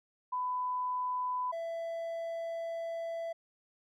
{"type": "tone pair in turn", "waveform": ["sine", "triangle"], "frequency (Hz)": [1000, 666.1], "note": ["B5", "E5"], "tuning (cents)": [21, 18], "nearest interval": "perfect fifth", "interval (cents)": 703, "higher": "first", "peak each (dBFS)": [-31, -33], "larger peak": "first", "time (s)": [[0.32, 1.52], [1.52, 3.33]], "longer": "second", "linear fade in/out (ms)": 10, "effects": []}